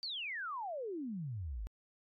sine exponential sweep, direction down, 4702 to 45 Hz, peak -38 dBFS, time 0.03-1.67 s, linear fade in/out 0 ms, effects AAC 64 kbps

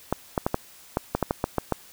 clicks, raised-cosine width 1 ms, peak -8 dBFS, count 11, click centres 0.126 / 0.378 / 0.465 / 0.544 / 0.971 / 1.15 / 1.227 / 1.309 / 1.441 / 1.583 / 1.723 s, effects white hiss -50 dBFS RMS until 1.92 s

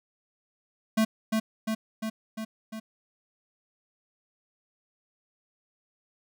square tone with echo, 220.2 Hz, A3, 2 cents sharp, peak -21 dBFS, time 0.97-1.05 s, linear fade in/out 10 ms, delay 350 ms, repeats 5, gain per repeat -3 dB, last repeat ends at 2.8 s, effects none

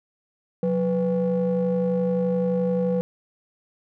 triangle ring-modulated tone, 156.6 Hz, D#3, 11 cents sharp, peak -15 dBFS, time 0.63-3.01 s, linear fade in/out 0 ms, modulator 339 Hz, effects none

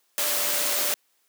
sine tone in noise, 587 Hz, D5, 1 cent flat, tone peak -36 dBFS, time 0.18-0.94 s, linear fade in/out 0 ms, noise white, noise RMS -25 dBFS, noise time 0.18-0.94 s, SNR -14 dB, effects white hiss -68 dBFS RMS until 1.28 s + high-pass 300 Hz 12 dB/octave

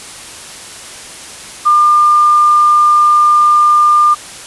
sine tone, 1200 Hz, D6, 37 cents sharp, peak -5 dBFS, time 1.65-4.15 s, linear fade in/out 20 ms, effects white hiss -30 dBFS RMS until 4.46 s + resampled to 24000 Hz

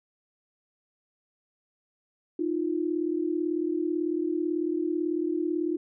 sine tone pair together, 311.1 / 349.2 Hz, D#4 / F4, 0 / 0 cents, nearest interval major second, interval 200 cents, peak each -28 dBFS, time 2.39-5.77 s, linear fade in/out 5 ms, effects none

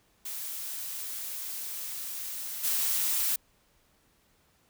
blue noise with level steps, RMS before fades -37 / -28 dBFS, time 0.25-3.36 s, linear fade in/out 5 ms, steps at 2.63 s, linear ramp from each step 20 ms, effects pink hiss -67 dBFS RMS until 4.69 s

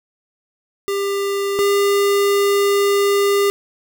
square tone pair in turn, 398.3 / 401.8 Hz, G4 / G4, +28 / +43 cents, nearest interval unison, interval 15 cents, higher second, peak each -19 / -14 dBFS, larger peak second, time 0.88-1.59 / 1.59-3.5 s, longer second, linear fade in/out 0 ms, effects none

